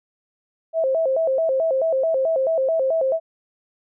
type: tone with vibrato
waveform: sine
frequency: 587.3 Hz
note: D5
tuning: in tune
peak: -17 dBFS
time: 0.73-3.2 s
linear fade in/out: 50 ms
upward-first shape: square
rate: 4.6 Hz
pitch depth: 180 cents each way
effects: none